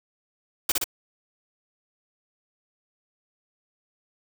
white noise with echo, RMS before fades -22 dBFS, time 0.69-0.72 s, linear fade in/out 5 ms, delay 61 ms, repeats 2, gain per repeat -2 dB, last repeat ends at 0.842 s, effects none

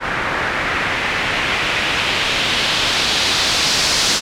white noise with low-pass filter sweep, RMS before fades -18 dBFS, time 0-4.21 s, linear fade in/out 50 ms, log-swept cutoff 1600 to 5400 Hz, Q 1.6, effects none

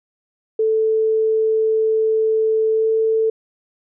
sine tone with pitch glide, 440 to 443.6 Hz, A4 to A4, 0 to +14 cents, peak -14 dBFS, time 0.59-3.3 s, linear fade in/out 5 ms, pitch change +14 cents, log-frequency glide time 2.71-2.9 s, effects none

